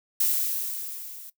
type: noise with level ramp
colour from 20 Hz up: violet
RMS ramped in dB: -22 to -43 dBFS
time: 0.2-1.3 s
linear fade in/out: 5 ms
effects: noise-tail reverb RT60 0.1 s tail -18 dB re dry